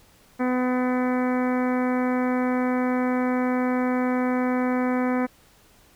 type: harmonic tone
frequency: 251.7 Hz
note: B3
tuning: 33 cents sharp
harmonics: 1 / 2 / 3 / 4 / 5 / 6 / 7 / 8 / 9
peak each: -22 / -28 / -32 / -34 / -36 / -38 / -39 / -40 / -41 dBFS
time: 0.39-5.27 s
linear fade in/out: 20 ms
effects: pink hiss -56 dBFS RMS until 5.95 s